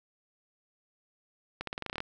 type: accelerating click train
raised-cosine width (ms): 0.3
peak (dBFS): -19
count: 11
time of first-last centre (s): 1.61-2.004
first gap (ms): 63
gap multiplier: 0.89
effects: none